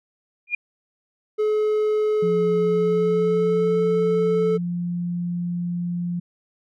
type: tone with exponential growth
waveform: sine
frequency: 2422 Hz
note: D#7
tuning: 47 cents flat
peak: -16 dBFS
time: 0.47-0.55 s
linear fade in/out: 5 ms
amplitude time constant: 16 ms
type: tone with pitch glide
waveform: triangle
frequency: 426.9 to 437.4 Hz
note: G#4 to A4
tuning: +48 to -10 cents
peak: -16 dBFS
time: 1.38-4.58 s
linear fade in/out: 20 ms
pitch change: +42 cents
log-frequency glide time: 2.58-3.77 s
type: tone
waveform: sine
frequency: 174.61 Hz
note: F3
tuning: in tune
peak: -23 dBFS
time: 2.22-6.2 s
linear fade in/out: 10 ms
effects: none